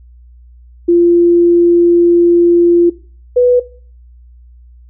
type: tone pair in turn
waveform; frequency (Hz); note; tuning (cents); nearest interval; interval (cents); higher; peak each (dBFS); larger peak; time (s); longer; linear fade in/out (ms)
sine; 345.1 / 493.1; F4 / B4; -21 / -3; tritone; 618; second; -5; neither; 0.88-2.9 / 3.36-3.6; first; 10
effects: noise-tail reverb RT60 0.4 s tail -18 dB re dry + added 60 Hz sine -37 dBFS peak until 4.89 s